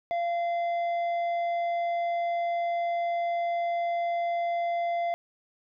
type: tone with tanh clipping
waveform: triangle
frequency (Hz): 688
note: F5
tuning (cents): -26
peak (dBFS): -27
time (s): 0.11-5.14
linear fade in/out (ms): 0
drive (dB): 11
effects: none